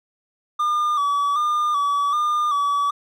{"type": "tone with vibrato", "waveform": "triangle", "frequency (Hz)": 1174.7, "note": "D6", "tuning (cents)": 0, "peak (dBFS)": -16, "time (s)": [0.59, 2.91], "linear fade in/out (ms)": 10, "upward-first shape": "square", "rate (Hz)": 1.3, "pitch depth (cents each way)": 47, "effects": []}